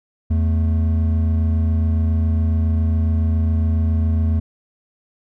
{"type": "tone pair together", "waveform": "triangle", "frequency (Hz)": [82.41, 220], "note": ["E2", "A3"], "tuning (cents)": [0, 0], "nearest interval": "octave + perfect fourth", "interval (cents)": 1700, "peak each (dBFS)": [-13, -23], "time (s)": [0.3, 4.4], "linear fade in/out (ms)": 10, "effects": []}